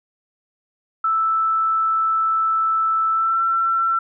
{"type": "tone with pitch glide", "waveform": "sine", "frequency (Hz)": [1318.5, 1346.2], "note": ["E6", "E6"], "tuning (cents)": [0, 36], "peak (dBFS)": -16, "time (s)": [1.04, 3.99], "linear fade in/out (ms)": 5, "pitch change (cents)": 36, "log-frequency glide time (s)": [3.11, 3.41], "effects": []}